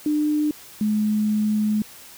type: tone pair in turn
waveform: sine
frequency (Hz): 300.4 / 212.4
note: D4 / G#3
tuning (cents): +39 / +39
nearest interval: tritone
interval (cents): 600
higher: first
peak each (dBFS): -18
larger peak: neither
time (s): 0.06-0.51 / 0.81-1.82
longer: second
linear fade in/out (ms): 2
effects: white hiss -44 dBFS RMS until 2.17 s